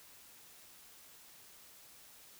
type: silence
effects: white hiss -58 dBFS RMS until 2.39 s